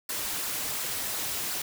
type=noise with flanger; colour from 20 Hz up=white; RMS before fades=-32 dBFS; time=0.09-1.62 s; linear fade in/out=5 ms; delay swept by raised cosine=0.31 to 5.91 ms; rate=2.8 Hz; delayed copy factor=-0.5; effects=none